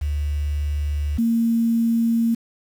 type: tone pair in turn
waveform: sine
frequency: 73.42 / 230.1 Hz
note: D2 / A#3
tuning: 0 / -22 cents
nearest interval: octave + minor sixth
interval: 1978 cents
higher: second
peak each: -20 / -16 dBFS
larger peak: second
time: 0.01-1.18 / 1.18-2.35 s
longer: neither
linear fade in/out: 10 ms
effects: 7-bit